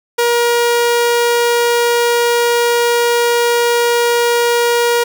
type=tone; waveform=sawtooth; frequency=475.1 Hz; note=A#4; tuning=33 cents sharp; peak=-7 dBFS; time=0.18-5.04 s; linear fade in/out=10 ms; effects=none